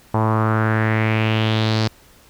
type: tone with low-pass filter sweep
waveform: sawtooth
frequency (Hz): 110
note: A2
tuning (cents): 0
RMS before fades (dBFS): -18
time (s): 0.14-1.88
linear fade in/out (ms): 5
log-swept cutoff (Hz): 940 to 4800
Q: 3.6
effects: pink hiss -50 dBFS RMS until 2.29 s